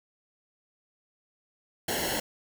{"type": "noise with comb filter", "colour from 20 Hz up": "pink", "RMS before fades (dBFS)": -30, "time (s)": [1.88, 2.2], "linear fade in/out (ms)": 5, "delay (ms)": 0.82, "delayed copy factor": -0.85, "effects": []}